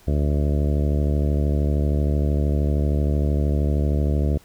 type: harmonic tone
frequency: 73 Hz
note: D2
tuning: 10 cents flat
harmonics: 1 / 2 / 3 / 4 / 5 / 6 / 7 / 8 / 9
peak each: -19 / -25 / -29 / -31 / -33 / -35 / -36 / -37 / -38 dBFS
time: 0.07-4.38 s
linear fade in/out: 10 ms
effects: pink hiss -53 dBFS RMS until 4.44 s